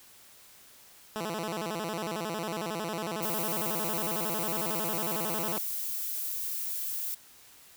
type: tone with vibrato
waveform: 10% pulse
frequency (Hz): 190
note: F#3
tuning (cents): +46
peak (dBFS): -24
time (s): 1.16-5.58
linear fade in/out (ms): 0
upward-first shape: square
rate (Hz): 11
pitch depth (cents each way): 220
type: noise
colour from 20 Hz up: violet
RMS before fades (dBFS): -34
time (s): 3.22-7.15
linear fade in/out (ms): 10
effects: white hiss -55 dBFS RMS until 7.76 s